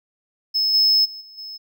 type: tone with level steps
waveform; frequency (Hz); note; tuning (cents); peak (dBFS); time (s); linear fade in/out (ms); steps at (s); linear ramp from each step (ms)
triangle; 5200; E8; -24; -16 / -12 / -32 / -40 / -31; 0.54-1.58; 20; 0.73 / 1.04 / 1.2 / 1.37; 20
effects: none

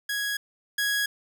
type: tone pair in turn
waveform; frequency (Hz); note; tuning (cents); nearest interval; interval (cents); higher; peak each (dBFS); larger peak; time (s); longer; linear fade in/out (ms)
sawtooth; 1661.2 / 1661.2; G#6 / G#6; 0 / 0; unison; 0; neither; -23 / -20; second; 0.09-0.37 / 0.78-1.06; neither; 5
effects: none

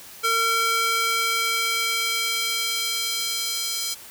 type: tone with high-pass filter sweep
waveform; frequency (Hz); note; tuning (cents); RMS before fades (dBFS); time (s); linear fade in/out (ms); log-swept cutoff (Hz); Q
square; 455.7; A#4; -39; -24; 0.23-3.95; 20; 1200 to 4600; 1.2
effects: white hiss -43 dBFS RMS until 4.1 s

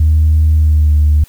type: tone with pitch glide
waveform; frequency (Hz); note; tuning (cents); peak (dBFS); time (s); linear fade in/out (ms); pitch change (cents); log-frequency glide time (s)
sine; 77.78 to 75.13; D#2 to D2; 0 to +40; -5; 0-1.24; 5; -60; 0.55-0.93
effects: tanh soft clip ceiling -3 dBFS + white hiss -46 dBFS RMS until 1.28 s

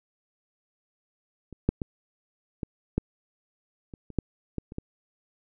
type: clicks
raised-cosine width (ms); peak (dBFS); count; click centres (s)
3; -29 / -8 / -17 / -18 / -11 / -28 / -29 / -11 / -17 / -28 / -19; 11; 1.527 / 1.69 / 1.818 / 2.632 / 2.98 / 3.938 / 4.103 / 4.187 / 4.583 / 4.721 / 4.784
effects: none

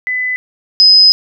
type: tone pair in turn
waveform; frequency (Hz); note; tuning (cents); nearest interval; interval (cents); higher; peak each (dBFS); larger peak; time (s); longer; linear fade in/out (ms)
sine; 2006 / 5045; B6 / D#8; +26 / +23; octave + major third; 1597; second; -14 / -3; second; 0.07-0.36 / 0.8-1.12; second; 0
effects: none

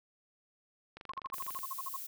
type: click train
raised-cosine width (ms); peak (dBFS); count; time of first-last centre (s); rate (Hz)
0.3; -31; 16; 0.97-1.59; 24.2
type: tone bursts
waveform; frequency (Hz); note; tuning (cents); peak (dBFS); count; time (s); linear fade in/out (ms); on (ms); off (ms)
sine; 1073; C6; +43; -36; 12; 1.09-1.965; 5; 28; 49
type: noise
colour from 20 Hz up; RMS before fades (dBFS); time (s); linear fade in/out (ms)
violet; -43; 1.33-2.07; 10
effects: none

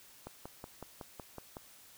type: click train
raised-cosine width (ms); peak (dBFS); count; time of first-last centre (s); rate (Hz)
1; -29; 8; 0.27-1.569; 5.39
effects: white hiss -58 dBFS RMS until 1.97 s

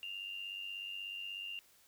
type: tone with amplitude modulation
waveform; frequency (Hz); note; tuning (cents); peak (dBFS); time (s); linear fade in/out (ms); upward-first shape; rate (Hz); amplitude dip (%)
sine; 2794; F7; 0; -38; 0.03-1.59; 0; sine; 96.5; 60
effects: white hiss -66 dBFS RMS until 1.87 s

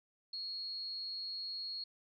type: tone with amplitude modulation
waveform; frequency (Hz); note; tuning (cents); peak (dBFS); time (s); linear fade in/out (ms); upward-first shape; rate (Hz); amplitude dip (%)
sine; 4300; C8; +47; -37; 0.33-1.84; 5; sine; 181; 45
effects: none

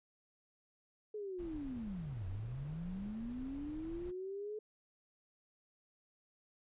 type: linear two-way sweep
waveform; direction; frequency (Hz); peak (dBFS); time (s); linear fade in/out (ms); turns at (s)
sine; down then up; 432.1 to 87.31 to 432.1; -40; 1.14-4.59; 5; 2.27
type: noise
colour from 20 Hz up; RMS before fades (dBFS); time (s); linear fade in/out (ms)
brown; -50; 1.38-4.12; 20
effects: resampled to 8000 Hz

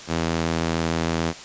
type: tone with high-pass filter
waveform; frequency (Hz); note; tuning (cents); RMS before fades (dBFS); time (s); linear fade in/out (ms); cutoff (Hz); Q
sawtooth; 82.41; E2; 0; -24; 0.07-1.34; 50; 170; 0.76
effects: white hiss -39 dBFS RMS until 1.44 s + resampled to 16000 Hz

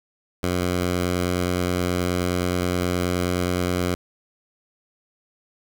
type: tone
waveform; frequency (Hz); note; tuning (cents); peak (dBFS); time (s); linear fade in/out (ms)
10% pulse; 89.5; F2; +43; -13; 0.43-3.95; 5
effects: none

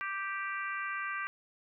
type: harmonic tone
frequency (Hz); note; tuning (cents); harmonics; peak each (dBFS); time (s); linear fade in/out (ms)
392; G4; 0; 3 / 4 / 5 / 6 / 7; -38 / -38 / -41 / -43 / -48; 0.01-1.27; 0
effects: none

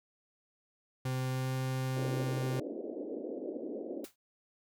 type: tone with pitch glide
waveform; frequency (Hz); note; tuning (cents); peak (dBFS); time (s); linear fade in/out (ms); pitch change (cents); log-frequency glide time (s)
40% pulse; 129.4 to 130.45; C3 to C3; -19 to -5; -31; 1.05-2.6; 5; +14; 1.28-1.52
type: band-pass noise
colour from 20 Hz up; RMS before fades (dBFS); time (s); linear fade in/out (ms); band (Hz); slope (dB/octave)
pink; -40; 1.96-4.05; 5; 250 to 570; 48
type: noise with exponential decay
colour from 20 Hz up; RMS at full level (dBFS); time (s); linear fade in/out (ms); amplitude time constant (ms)
white; -44; 4.04-4.16; 5; 26
effects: none

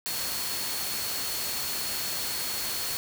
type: tone in noise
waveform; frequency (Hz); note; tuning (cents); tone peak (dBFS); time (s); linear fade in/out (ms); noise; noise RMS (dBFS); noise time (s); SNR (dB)
sine; 4355; C#8; -31; -36; 0.06-2.97; 0; white; -32; 0.06-2.97; -7
effects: none

